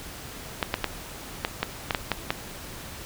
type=clicks; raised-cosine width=0.3 ms; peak=-7 dBFS; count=9; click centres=0.628 / 0.741 / 0.843 / 1.449 / 1.63 / 1.908 / 1.948 / 2.117 / 2.305 s; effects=pink hiss -40 dBFS RMS until 3.05 s